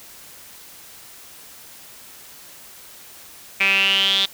sawtooth tone with band-pass filter sweep, 195 Hz, G3, 9 cents flat, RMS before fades -18 dBFS, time 3.6-4.26 s, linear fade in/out 10 ms, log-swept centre 2400 to 3600 Hz, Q 9.8, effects white hiss -43 dBFS RMS until 4.33 s

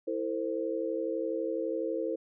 sine chord, A minor, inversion second, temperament equal with one note detuned, 329.6 / 451.3 / 523.3 Hz, E4 / A4 / C5, 0 / +44 / 0 cents, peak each -34 dBFS, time 0.07-2.16 s, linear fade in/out 10 ms, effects none

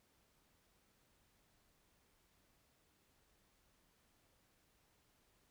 silence, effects pink hiss -75 dBFS RMS until 5.5 s

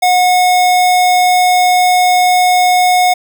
square tone, 727 Hz, F#5, 31 cents flat, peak -8 dBFS, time 0.02-3.14 s, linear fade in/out 10 ms, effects none

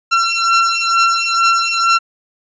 sawtooth beating tone pair, 1357 / 1359.2 Hz, E6 / F6, +50 / -47 cents, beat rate 2.2 Hz, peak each -11 dBFS, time 0.11-1.99 s, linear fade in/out 20 ms, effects resampled to 16000 Hz

